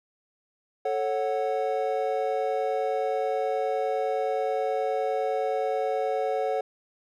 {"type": "chord", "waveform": "triangle", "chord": "F# minor", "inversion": "first", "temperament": "equal with one note detuned", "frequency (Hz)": [440, 549.6, 740], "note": ["A4", "C#5", "F#5"], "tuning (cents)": [0, -15, 0], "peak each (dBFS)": -27, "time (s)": [0.85, 6.61], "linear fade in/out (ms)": 5, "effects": []}